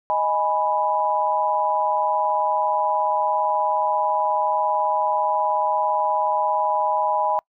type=chord; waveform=sine; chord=G# minor; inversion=second; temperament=equal; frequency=622.3 / 830.6 / 987.8 Hz; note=D#5 / G#5 / B5; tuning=0 / 0 / 0 cents; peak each=-25 / -22 / -22 dBFS; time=0.1-7.39 s; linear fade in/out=0 ms; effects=noise-tail reverb RT60 0.1 s tail -26 dB re dry